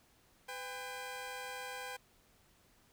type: tone pair together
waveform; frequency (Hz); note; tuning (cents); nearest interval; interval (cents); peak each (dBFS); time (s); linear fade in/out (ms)
15% pulse; 504 / 800; B4 / G5; +35 / +35; minor sixth; 800; -39 / -38; 0.48-1.97; 10
effects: pink hiss -68 dBFS RMS until 2.92 s